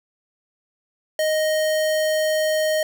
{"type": "tone", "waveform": "square", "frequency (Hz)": 622.3, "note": "D#5", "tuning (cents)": 0, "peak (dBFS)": -19, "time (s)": [1.19, 2.83], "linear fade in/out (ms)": 2, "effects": []}